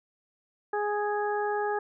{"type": "harmonic tone", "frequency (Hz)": 415.3, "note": "G#4", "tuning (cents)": 0, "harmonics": [1, 2, 3, 4], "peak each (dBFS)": [-29, -30, -38, -36], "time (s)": [0.73, 1.79], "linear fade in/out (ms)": 5, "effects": []}